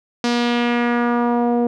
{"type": "tone with low-pass filter sweep", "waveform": "sawtooth", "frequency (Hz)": 239.5, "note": "A#3", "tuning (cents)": 47, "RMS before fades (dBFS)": -18, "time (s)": [0.24, 1.67], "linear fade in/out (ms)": 2, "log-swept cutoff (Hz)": [5300, 560], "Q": 1.8, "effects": []}